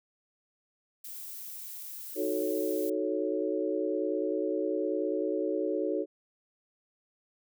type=noise; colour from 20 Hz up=violet; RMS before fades=-42 dBFS; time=1.04-2.9 s; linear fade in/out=5 ms
type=chord; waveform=sine; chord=D# half-diminished seventh; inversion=none; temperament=equal; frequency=311.1 / 370 / 440 / 554.4 Hz; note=D#4 / F#4 / A4 / C#5; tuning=0 / 0 / 0 / 0 cents; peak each=-33 / -33 / -33 / -34 dBFS; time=2.15-6.06 s; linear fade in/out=50 ms
effects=none